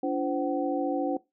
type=tone cluster; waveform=sine; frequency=286.5 / 340.1 / 518 / 756 Hz; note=D4 / F4 / C5 / F#5; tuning=-43 / -46 / -17 / +37 cents; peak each=-28 / -33 / -32 / -33 dBFS; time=0.03-1.17 s; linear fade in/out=5 ms; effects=noise-tail reverb RT60 0.2 s tail -19 dB re dry